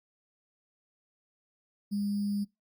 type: tone with sample-and-hold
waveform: sine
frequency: 203.4 Hz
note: G#3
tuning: 36 cents flat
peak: -28 dBFS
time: 1.91-2.45 s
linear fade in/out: 20 ms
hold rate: 4900 Hz
effects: noise-tail reverb RT60 0.2 s tail -24 dB re dry + Opus 48 kbps